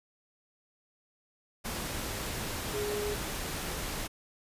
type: tone in noise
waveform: sine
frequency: 415.3 Hz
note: G#4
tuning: in tune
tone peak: -32 dBFS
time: 2.73-3.15 s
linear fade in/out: 20 ms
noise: pink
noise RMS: -36 dBFS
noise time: 1.64-4.08 s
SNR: +1 dB
effects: resampled to 32000 Hz